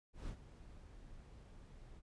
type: noise with ADSR envelope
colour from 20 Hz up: brown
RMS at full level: -43 dBFS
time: 0.13-2.02 s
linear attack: 150 ms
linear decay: 77 ms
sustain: -13 dB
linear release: 44 ms
effects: resampled to 22050 Hz